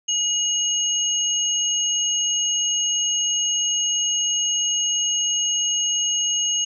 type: tone pair together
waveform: sine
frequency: 2900 / 6517 Hz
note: F#7 / G#8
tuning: -35 / -34 cents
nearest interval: octave + major second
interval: 1401 cents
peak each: -22 dBFS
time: 0.08-6.65 s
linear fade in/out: 10 ms
effects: none